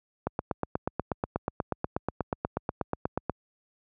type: click train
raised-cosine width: 1 ms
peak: -13 dBFS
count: 26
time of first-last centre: 0.27-3.297 s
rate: 8.26 Hz
effects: high-pass 60 Hz 12 dB/octave